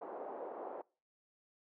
white band-pass noise, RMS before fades -45 dBFS, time 0.01-0.82 s, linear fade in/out 10 ms, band 350 to 800 Hz, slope 24 dB/octave, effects noise-tail reverb RT60 0.4 s tail -26 dB re dry

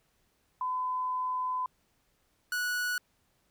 sine / 45% pulse tone pair in turn, 1012 / 1470 Hz, B5 / F#6, +42 / -12 cents, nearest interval tritone, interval 646 cents, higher second, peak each -29 / -29 dBFS, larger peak neither, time 0.61-1.66 / 2.52-2.98 s, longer first, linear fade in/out 2 ms, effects pink hiss -72 dBFS RMS until 3.5 s

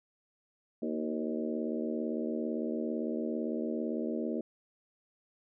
harmonic tone with a mistuned harmonic, 77.78 Hz, D#2, in tune, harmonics 3 / 4 / 5 / 6 / 7 / 8, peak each -35 / -37 / -39 / -41 / -42 / -43 dBFS, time 0.82-4.41 s, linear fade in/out 5 ms, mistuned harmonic 5, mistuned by -50 cents, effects none

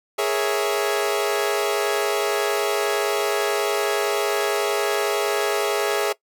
sawtooth chord, A# half-diminished seventh, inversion third, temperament equal, 415.3 / 466.2 / 554.4 / 659.3 Hz, G#4 / A#4 / C#5 / E5, 0 / 0 / 0 / 0 cents, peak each -19 / -25 / -23 / -23 dBFS, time 0.18-6.13 s, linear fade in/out 10 ms, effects noise-tail reverb RT60 0.1 s tail -20 dB re dry

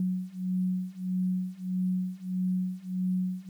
sine beating tone pair, 183.2 / 184.8 Hz, F#3 / F#3, -17 / -2 cents, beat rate 1.6 Hz, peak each -31 / -30 dBFS, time 0-3.49 s, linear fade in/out 2 ms, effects 10-bit

